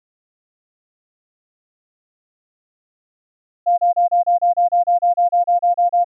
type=tone bursts; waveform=sine; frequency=700 Hz; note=F5; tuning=4 cents sharp; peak=-11 dBFS; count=16; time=3.66-6.045 s; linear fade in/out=20 ms; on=120 ms; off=31 ms; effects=none